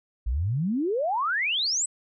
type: exponential sweep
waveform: sine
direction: up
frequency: 52.4 to 8300 Hz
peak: -23 dBFS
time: 0.26-1.86 s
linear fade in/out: 10 ms
effects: none

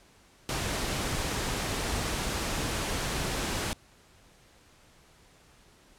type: noise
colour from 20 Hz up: pink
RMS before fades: -31 dBFS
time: 0.49-3.73 s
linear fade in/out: 0 ms
effects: pink hiss -59 dBFS RMS until 5.98 s + low-pass 10000 Hz 12 dB/octave

